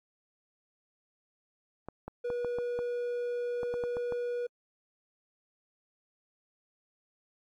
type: clicks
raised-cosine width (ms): 1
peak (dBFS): -25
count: 11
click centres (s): 1.886 / 2.08 / 2.302 / 2.447 / 2.586 / 2.79 / 3.632 / 3.74 / 3.838 / 3.969 / 4.123
type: tone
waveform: triangle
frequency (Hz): 483.9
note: B4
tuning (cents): -35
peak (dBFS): -29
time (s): 2.24-4.47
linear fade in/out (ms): 10
effects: AAC 64 kbps